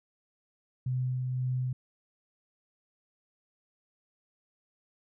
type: tone with tremolo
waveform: sine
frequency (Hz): 127.4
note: C3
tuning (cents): -46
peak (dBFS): -27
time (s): 0.86-1.73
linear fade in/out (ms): 5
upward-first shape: sine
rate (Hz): 1.9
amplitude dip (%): 25
effects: none